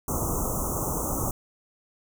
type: band-stop noise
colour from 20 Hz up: pink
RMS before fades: -28 dBFS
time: 0.08-1.31 s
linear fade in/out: 2 ms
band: 1300 to 6000 Hz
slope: 96 dB/octave
effects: none